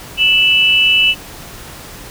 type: tone pair together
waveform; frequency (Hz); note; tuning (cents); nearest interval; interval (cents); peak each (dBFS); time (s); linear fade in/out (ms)
sine; 2637 / 2960; E7 / F#7; 0 / 0; major second; 200; -11; 0.17-1.15; 50
effects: pink hiss -33 dBFS RMS until 2.1 s